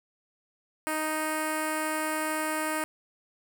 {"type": "tone with notch filter", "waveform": "5% pulse", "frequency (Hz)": 311.1, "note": "D#4", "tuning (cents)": 0, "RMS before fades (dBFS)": -30, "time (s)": [0.87, 2.84], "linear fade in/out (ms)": 0, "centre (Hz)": 3600, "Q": 0.65, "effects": []}